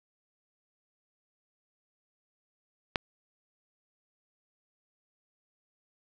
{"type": "click", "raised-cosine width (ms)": 0.3, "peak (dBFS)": -10, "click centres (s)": 2.958, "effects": []}